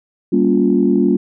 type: chord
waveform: sine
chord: G half-diminished seventh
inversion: none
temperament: just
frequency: 196 / 235.2 / 282.2 / 352.8 Hz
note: G3 / Bb3 / Db4 / F4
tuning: 0 / +16 / +31 / +18 cents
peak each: -16 dBFS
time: 0.32-1.17 s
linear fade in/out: 10 ms
effects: tanh soft clip ceiling 0 dBFS